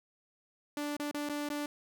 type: tone with dropouts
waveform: sawtooth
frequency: 293 Hz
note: D4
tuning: 4 cents flat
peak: -30 dBFS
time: 0.77-1.66 s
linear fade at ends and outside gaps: 2 ms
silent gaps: 0.967-0.997 / 1.113-1.144 / 1.289-1.296 / 1.489-1.501 s
effects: none